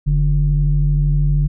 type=tone pair together; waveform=sine; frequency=44.7 / 146.83 Hz; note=F1 / D3; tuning=+41 / 0 cents; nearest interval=octave + major sixth; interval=2059 cents; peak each=-14 dBFS; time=0.06-1.48 s; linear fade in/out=20 ms; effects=tanh soft clip ceiling -6 dBFS